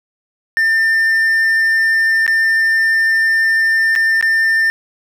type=tone with dropouts; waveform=triangle; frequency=1797 Hz; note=A6; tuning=36 cents sharp; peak=-9 dBFS; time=0.57-4.7 s; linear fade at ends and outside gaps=0 ms; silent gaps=2.265-2.278 / 3.953-3.96 / 4.211-4.226 s; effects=none

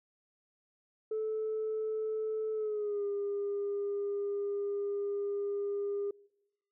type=tone with pitch glide; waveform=sine; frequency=435.8 to 404.3 Hz; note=A4 to G#4; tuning=-17 to -46 cents; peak=-30 dBFS; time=1.11-6.11 s; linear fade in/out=5 ms; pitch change=-129 cents; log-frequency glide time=2.53-3.05 s; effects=noise-tail reverb RT60 1.0 s tail -26 dB re dry + tanh soft clip ceiling -28 dBFS

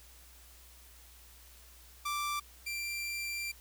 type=tone pair in turn; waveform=sawtooth; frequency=1174.7 / 2362 Hz; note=D6 / D7; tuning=0 / +9 cents; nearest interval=octave; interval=1209 cents; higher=second; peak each=-29 / -32 dBFS; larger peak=first; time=2.05-2.4 / 2.66-3.52 s; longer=second; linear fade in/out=10 ms; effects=added 60 Hz sine -57 dBFS peak until 3.6 s + white hiss -58 dBFS RMS until 3.6 s

